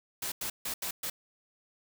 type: noise bursts at uneven times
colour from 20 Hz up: white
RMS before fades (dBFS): -35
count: 5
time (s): 0.22-0.32 / 0.41-0.5 / 0.65-0.74 / 0.82-0.91 / 1.03-1.1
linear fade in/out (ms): 5
effects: none